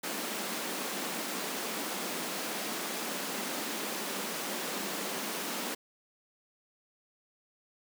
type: high-pass noise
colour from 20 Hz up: pink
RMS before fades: -36 dBFS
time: 0.03-5.75 s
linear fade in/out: 10 ms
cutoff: 190 Hz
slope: 48 dB/octave
effects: none